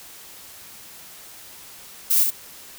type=noise with echo; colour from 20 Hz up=violet; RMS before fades=-18 dBFS; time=2.1-2.24 s; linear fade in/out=10 ms; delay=66 ms; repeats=1; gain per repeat=-4 dB; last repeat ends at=2.306 s; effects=white hiss -43 dBFS RMS until 2.78 s